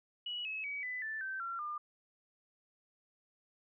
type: tone with pitch steps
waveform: sine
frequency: 2928 / 2579 / 2271 / 1999.9 / 1761.2 / 1551.1 / 1366 / 1203 Hz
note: F#7 / E7 / C#7 / B6 / A6 / G6 / F6 / D6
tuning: -19 / -39 / +41 / +21 / +1 / -19 / -39 / +41 cents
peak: -37 dBFS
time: 0.26-1.78 s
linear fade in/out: 5 ms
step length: 190 ms
effects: none